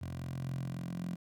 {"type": "tone with high-pass filter sweep", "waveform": "10% pulse", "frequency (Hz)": 43.65, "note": "F1", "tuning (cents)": 0, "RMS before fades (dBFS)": -39, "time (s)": [0.01, 1.16], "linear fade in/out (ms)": 10, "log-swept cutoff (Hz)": [100, 180], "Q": 5.7, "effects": []}